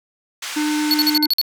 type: band-pass noise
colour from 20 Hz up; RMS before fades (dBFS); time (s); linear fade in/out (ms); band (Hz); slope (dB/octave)
pink; -29; 0.42-1.18; 5; 1600 to 8400; 12
type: harmonic tone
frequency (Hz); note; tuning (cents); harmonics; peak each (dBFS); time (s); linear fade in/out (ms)
301.4; D4; +45; 1 / 3 / 5 / 7; -18 / -30 / -33 / -37; 0.56-1.27; 10
type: tone bursts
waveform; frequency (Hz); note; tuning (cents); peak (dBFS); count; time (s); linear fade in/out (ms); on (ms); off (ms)
square; 4400; C#8; -14; -14; 7; 0.91-1.414; 0; 30; 49
effects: none